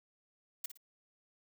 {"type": "noise with echo", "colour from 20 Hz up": "blue", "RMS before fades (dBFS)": -38, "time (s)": [0.64, 0.66], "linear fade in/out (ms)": 5, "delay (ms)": 57, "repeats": 2, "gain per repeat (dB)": -10, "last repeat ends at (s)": 0.774, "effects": []}